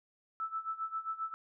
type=tone with tremolo; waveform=sine; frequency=1316 Hz; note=E6; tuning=3 cents flat; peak=-32 dBFS; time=0.4-1.34 s; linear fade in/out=0 ms; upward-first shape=sine; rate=7.5 Hz; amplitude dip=85%; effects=none